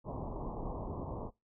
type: low-pass noise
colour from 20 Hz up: pink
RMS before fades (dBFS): -40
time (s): 0.04-1.31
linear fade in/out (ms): 50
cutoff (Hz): 1100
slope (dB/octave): 96
effects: noise-tail reverb RT60 0.2 s tail -21 dB re dry